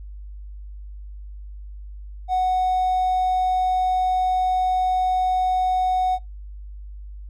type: tone with hard clipping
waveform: triangle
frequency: 740 Hz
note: F#5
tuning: in tune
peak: -18 dBFS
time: 2.28-6.19 s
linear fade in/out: 50 ms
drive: 4 dB
effects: noise-tail reverb RT60 0.2 s tail -26 dB re dry + added 50 Hz sine -34 dBFS peak until 7.29 s